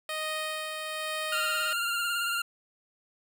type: tone with tremolo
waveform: 10% pulse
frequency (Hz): 622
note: D#5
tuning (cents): -1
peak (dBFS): -22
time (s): 0.09-1.73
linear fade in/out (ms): 2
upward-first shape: sine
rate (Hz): 1.1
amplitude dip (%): 35
type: tone with vibrato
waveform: 25% pulse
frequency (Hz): 1396.9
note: F6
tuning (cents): 0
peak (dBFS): -24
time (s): 1.32-2.42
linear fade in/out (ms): 5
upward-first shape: sine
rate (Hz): 18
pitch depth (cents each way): 31
effects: none